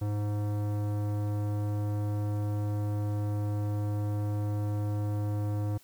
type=tone with tanh clipping; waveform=sine; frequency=103.83 Hz; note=G#2; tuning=in tune; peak=-30 dBFS; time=0.01-5.78 s; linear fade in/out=10 ms; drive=17 dB; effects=white hiss -60 dBFS RMS until 5.83 s